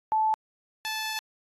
sine / 10% pulse tone pair in turn, 872 / 872 Hz, A5 / A5, -16 / -16 cents, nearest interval unison, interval 0 cents, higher neither, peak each -21 dBFS, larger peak neither, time 0.12-0.34 / 0.85-1.19 s, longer second, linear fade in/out 0 ms, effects AAC 32 kbps

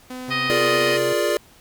sawtooth tone with pitch glide, 253.8 to 250.9 Hz, B3 to B3, +47 to +28 cents, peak -27 dBFS, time 0.1-0.95 s, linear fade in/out 5 ms, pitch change -19 cents, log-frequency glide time 0.25-0.83 s
sawtooth tone with vibrato, 131.7 Hz, C3, 12 cents sharp, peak -28 dBFS, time 0.28-1.13 s, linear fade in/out 5 ms, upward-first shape square, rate 2.1 Hz, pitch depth 15 cents each way
harmonic tone, 624 Hz, D#5, 5 cents sharp, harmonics 2 / 3 / 4 / 5 / 6 / 7 / 8, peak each -26 / -25 / -27 / -30 / -36 / -34 / -33 dBFS, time 0.3-0.98 s, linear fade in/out 20 ms
square chord, Bb dominant seventh, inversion second, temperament equal, 349.2 / 415.3 / 466.2 / 587.3 Hz, F4 / Ab4 / Bb4 / D5, 0 / 0 / 0 / 0 cents, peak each -26 / -25 / -27 / -23 dBFS, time 0.5-1.37 s, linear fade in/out 0 ms
effects pink hiss -51 dBFS RMS until 1.6 s

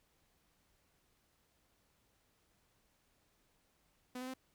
sawtooth tone with pitch steps, 250.8 / 255.5 / 260.2 Hz, B3 / C4 / C4, +27 / -41 / -9 cents, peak -38 dBFS, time 4.15-4.339 s, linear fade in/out 5 ms, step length 63 ms, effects pink hiss -75 dBFS RMS until 4.54 s

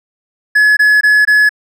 triangle tone bursts, 1700 Hz, G#6, 40 cents sharp, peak -4 dBFS, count 4, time 0.55-1.493 s, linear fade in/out 10 ms, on 220 ms, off 21 ms, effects none

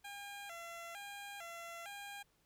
15% pulse tone with vibrato, 740 Hz, F#5, in tune, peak -40 dBFS, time 0.04-2.23 s, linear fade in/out 10 ms, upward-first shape square, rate 1.1 Hz, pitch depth 150 cents each way, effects pink hiss -75 dBFS RMS until 2.45 s

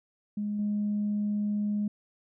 sine tone with level steps, 207.7 Hz, G#3, in tune, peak -28 / -25 dBFS, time 0.37-1.88 s, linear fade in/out 5 ms, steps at 0.59 s, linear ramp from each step 2 ms, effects tanh soft clip ceiling -22 dBFS

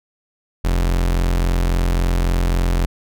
40% pulse tone, 43.65 Hz, F1, in tune, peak -14 dBFS, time 0.64-2.86 s, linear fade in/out 10 ms, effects none

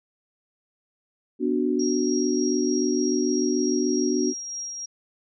sine chord, B minor, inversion none, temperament equal, 246.9 / 293.7 / 370 Hz, B3 / D4 / F#4, 0 / 0 / 0 cents, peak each -25 dBFS, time 1.39-4.34 s, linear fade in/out 50 ms
sine tone with tremolo, 5630 Hz, F8, 13 cents sharp, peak -29 dBFS, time 1.79-4.86 s, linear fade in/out 10 ms, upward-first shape triangle, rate 3.3 Hz, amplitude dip 35%
effects none

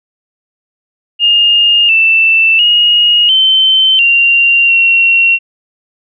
sine tone with pitch steps, 2832 / 2662 / 2874 / 3084 / 2768 / 2734 Hz, F7 / E7 / F7 / G7 / F7 / F7, +23 / +16 / +49 / -29 / -16 / -37 cents, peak -5 dBFS, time 1.19-5.39 s, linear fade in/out 50 ms, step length 700 ms, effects none

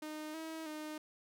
sawtooth tone with pitch steps, 307.3 / 320.9 / 306.6 Hz, D#4 / E4 / D#4, -21 / -46 / -25 cents, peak -38 dBFS, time 0.02-0.98 s, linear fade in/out 5 ms, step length 320 ms, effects none

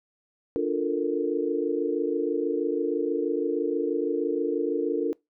sine chord, Bb major seventh, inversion first, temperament equal, 293.7 / 349.2 / 440 / 466.2 Hz, D4 / F4 / A4 / Bb4, 0 / 0 / 0 / 0 cents, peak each -29 dBFS, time 0.56-5.13 s, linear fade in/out 0 ms, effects noise-tail reverb RT60 0.2 s tail -24 dB re dry

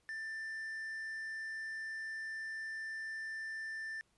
triangle tone with quantisation, 1778 Hz, A6, 18 cents sharp, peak -38 dBFS, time 0.09-4.01 s, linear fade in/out 0 ms, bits 11, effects pink hiss -75 dBFS RMS until 4.17 s + resampled to 24000 Hz

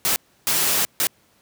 white noise bursts at uneven times, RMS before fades -20 dBFS, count 3, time 0.05-0.16 / 0.47-0.85 / 1-1.07 s, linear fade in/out 0 ms, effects pink hiss -59 dBFS RMS until 1.41 s + high-pass 100 Hz 12 dB/octave

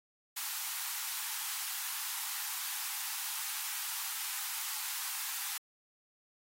white high-pass noise, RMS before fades -38 dBFS, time 0.36-5.58 s, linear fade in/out 10 ms, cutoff 780 Hz, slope 96 dB/octave, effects AAC 48 kbps

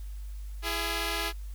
5% pulse tone pair together, 335.7 / 415.3 Hz, E4 / G#4, +32 / 0 cents, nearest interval major third, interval 368 cents, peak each -21 / -21 dBFS, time 0.62-1.33 s, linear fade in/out 50 ms, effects added 50 Hz sine -36 dBFS peak until 1.54 s + white hiss -59 dBFS RMS until 1.54 s

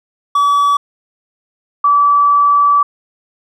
triangle / sine tone pair in turn, 1144 / 1153.3 Hz, D6 / D6, -46 / -32 cents, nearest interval unison, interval 14 cents, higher second, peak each -7 dBFS, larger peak neither, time 0.35-0.77 / 1.84-2.83 s, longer second, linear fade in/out 5 ms, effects none

